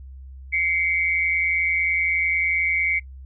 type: tone pair together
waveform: sine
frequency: 2093 / 2264 Hz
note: C7 / C#7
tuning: 0 / +36 cents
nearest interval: minor second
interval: 136 cents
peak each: -22 dBFS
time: 0.52-3 s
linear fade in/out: 20 ms
effects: noise-tail reverb RT60 0.1 s tail -22 dB re dry + added 66 Hz sine -37 dBFS peak until 3.25 s